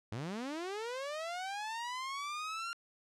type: linear sweep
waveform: sawtooth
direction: up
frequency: 98 to 1396.9 Hz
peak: -34 dBFS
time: 0.12-2.73 s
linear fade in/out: 0 ms
effects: low-pass 7000 Hz 12 dB/octave